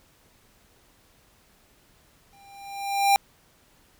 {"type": "tone with exponential growth", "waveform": "square", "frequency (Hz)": 796, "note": "G5", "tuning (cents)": 26, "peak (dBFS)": -15, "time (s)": [2.33, 3.16], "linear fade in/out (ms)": 0, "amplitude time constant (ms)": 180, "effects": ["pink hiss -60 dBFS RMS until 3.99 s"]}